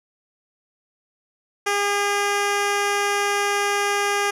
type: tone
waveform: 10% pulse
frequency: 405.8 Hz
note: G#4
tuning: 40 cents flat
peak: -11 dBFS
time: 1.66-4.31 s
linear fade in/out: 10 ms
effects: low-pass 11000 Hz 12 dB/octave